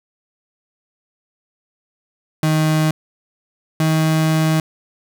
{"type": "tone pair in turn", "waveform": "35% pulse", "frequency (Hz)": [156.2, 158.29], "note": ["D#3", "D#3"], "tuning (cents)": [7, 30], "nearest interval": "unison", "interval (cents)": 23, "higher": "second", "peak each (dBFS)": -12, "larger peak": "neither", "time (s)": [[2.43, 2.91], [3.8, 4.6]], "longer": "second", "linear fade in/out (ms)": 2, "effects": []}